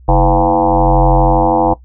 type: tone with frequency modulation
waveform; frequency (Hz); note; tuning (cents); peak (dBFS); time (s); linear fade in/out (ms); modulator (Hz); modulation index
sine; 415.3; G#4; 0; -7; 0.08-1.74; 10; 92.4; 5.4
effects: noise-tail reverb RT60 0.1 s tail -17 dB re dry + added 62 Hz sine -37 dBFS peak until 1.84 s